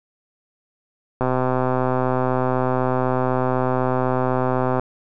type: click train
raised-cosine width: 1 ms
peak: -7 dBFS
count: 460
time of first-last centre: 1.21-4.796 s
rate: 128 Hz
effects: none